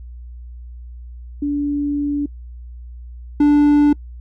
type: tone pair in turn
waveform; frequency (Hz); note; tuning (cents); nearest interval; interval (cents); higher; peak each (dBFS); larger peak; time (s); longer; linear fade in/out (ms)
sine / triangle; 288.7 / 292.7; D4 / D4; -30 / -6; unison; 24; second; -17 / -7; second; 1.42-2.26 / 3.4-3.93; first; 5
effects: noise-tail reverb RT60 0.1 s tail -26 dB re dry + added 60 Hz sine -32 dBFS peak until 4.2 s